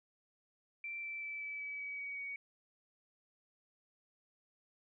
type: tone with pitch steps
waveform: sine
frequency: 2347 / 2332 / 2317 / 2303 / 2288 / 2274 / 2259 / 2245 Hz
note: D7 / D7 / D7 / D7 / D7 / C#7 / C#7 / C#7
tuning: -2 / -13 / -24 / -34 / -46 / +44 / +32 / +21 cents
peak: -40 dBFS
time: 0.84-2.36 s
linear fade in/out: 2 ms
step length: 190 ms
effects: none

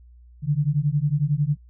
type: beating tone pair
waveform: sine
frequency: 141.2 / 152.2 Hz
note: C#3 / D#3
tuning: +32 / -38 cents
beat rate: 11 Hz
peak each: -22 dBFS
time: 0.42-1.57 s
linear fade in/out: 50 ms
effects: added 60 Hz sine -46 dBFS peak until 1.69 s

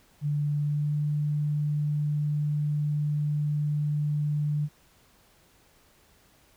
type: tone with pitch glide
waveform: sine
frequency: 146.83 to 148.45 Hz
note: D3 to D3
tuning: 0 to +19 cents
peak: -24 dBFS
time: 0.21-4.69 s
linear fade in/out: 50 ms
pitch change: +19 cents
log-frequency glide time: 0.63-0.96 s
effects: pink hiss -61 dBFS RMS until 6.56 s

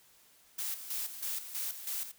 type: noise with tremolo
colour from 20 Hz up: blue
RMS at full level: -36 dBFS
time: 0.58-2.12 s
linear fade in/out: 10 ms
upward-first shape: square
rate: 3.1 Hz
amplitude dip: 65%
effects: white hiss -63 dBFS RMS until 2.18 s

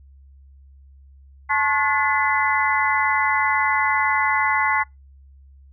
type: harmonic tone with a mistuned harmonic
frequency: 289 Hz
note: D4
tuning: 28 cents flat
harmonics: 3 / 4 / 5 / 6 / 7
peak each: -23 / -23 / -27 / -27 / -21 dBFS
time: 1.49-4.84 s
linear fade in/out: 20 ms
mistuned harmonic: 4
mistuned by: -110 cents
effects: noise-tail reverb RT60 0.2 s tail -26 dB re dry + added 68 Hz sine -45 dBFS peak until 5.72 s

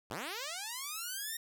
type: linear sweep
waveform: 5% pulse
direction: up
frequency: 77.9 to 1864.7 Hz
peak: -27 dBFS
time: 0.1-1.37 s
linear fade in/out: 5 ms
effects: none

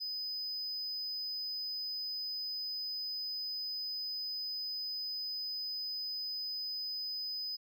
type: tone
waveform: triangle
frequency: 5010 Hz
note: D#8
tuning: 11 cents sharp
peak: -35 dBFS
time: 0-7.57 s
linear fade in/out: 20 ms
effects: none

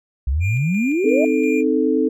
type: exponential sweep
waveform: sine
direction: up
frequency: 60.8 to 663 Hz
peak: -16 dBFS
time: 0.27-1.25 s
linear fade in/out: 5 ms
type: tone with tremolo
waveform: triangle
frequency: 2400 Hz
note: D7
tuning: 37 cents sharp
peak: -24 dBFS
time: 0.4-1.64 s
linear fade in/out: 50 ms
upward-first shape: square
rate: 2.9 Hz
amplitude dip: 35%
type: chord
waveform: sine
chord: A diminished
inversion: first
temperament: equal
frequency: 261.6 / 311.1 / 440 Hz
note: C4 / Eb4 / A4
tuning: 0 / 0 / 0 cents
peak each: -19 dBFS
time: 1.04-2.09 s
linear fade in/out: 10 ms
effects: none

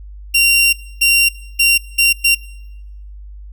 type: tone bursts at uneven times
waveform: sawtooth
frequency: 2761 Hz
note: F7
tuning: 20 cents flat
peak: -6 dBFS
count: 5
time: 0.34-0.73 / 1.01-1.29 / 1.59-1.78 / 1.98-2.13 / 2.24-2.35 s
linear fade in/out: 10 ms
effects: noise-tail reverb RT60 0.9 s tail -21 dB re dry + added 50 Hz sine -31 dBFS peak until 3.52 s

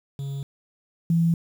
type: tone pair in turn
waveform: triangle / sine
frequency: 138.6 / 166.97 Hz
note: C#3 / E3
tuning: 0 / +23 cents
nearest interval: minor third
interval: 323 cents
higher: second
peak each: -26 / -17 dBFS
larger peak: second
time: 0.19-0.43 / 1.1-1.34 s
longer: neither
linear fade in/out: 2 ms
effects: 8-bit

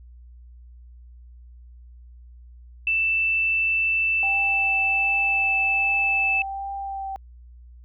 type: tone with pitch glide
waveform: sine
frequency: 2654 to 2631 Hz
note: E7 to E7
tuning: +11 to -4 cents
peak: -19 dBFS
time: 2.87-6.42 s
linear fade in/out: 2 ms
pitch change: -15 cents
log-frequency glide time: 3.94-5.94 s
type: tone with vibrato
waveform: sine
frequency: 784 Hz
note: G5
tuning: in tune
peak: -28 dBFS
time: 4.23-7.16 s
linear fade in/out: 0 ms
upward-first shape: triangle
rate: 1.3 Hz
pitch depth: 18 cents each way
effects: added 60 Hz sine -43 dBFS peak until 7.84 s

